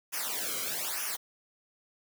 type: noise with flanger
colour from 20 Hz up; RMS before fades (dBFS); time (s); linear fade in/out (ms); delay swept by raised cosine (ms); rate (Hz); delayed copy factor
white; -34; 0.12-1.17; 20; 0.24 to 1.14; 1.1; -0.95
effects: none